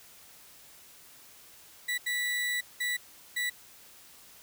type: tone bursts at uneven times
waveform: 35% pulse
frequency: 1962 Hz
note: B6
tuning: 12 cents flat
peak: -27 dBFS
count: 4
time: 1.88-1.98 / 2.06-2.61 / 2.8-2.97 / 3.36-3.5 s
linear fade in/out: 10 ms
effects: white hiss -54 dBFS RMS until 4.42 s

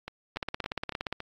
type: two click trains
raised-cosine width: 0.3 ms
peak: -21 / -15 dBFS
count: 5 / 14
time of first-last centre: 0.08-1.204 / 0.37-1.126 s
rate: 3.56 / 17.2 Hz
effects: AAC 48 kbps

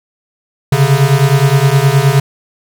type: beating tone pair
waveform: square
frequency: 133.4 / 143 Hz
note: C3 / D3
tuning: +34 / -46 cents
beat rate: 9.6 Hz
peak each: -11 dBFS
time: 0.72-2.2 s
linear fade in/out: 5 ms
effects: none

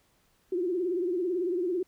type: tone with vibrato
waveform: sine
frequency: 356.7 Hz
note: F4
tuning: 37 cents sharp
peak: -26 dBFS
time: 0.52-1.83 s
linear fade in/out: 5 ms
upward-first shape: triangle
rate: 18 Hz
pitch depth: 130 cents each way
effects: pink hiss -68 dBFS RMS until 1.87 s

